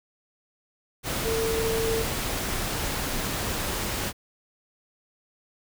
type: tone in noise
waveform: sine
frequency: 450 Hz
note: A4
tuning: 39 cents sharp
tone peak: -25 dBFS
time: 1.23-2.05 s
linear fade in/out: 50 ms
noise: pink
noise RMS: -29 dBFS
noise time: 1.03-4.13 s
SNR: +1 dB
effects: none